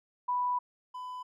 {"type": "tone pair in turn", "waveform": ["sine", "triangle"], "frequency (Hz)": [987.8, 1001.6], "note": ["B5", "B5"], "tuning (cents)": [0, 24], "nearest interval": "unison", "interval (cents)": 24, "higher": "second", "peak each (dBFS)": [-27, -36], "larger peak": "first", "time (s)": [[0.28, 0.59], [0.94, 1.23]], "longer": "first", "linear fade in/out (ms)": 10, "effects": []}